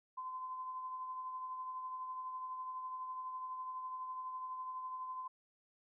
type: tone with tremolo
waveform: sine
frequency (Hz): 1027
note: C6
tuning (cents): -33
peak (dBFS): -39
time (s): 0.17-5.28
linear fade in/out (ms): 10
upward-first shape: triangle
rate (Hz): 12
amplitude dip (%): 40
effects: none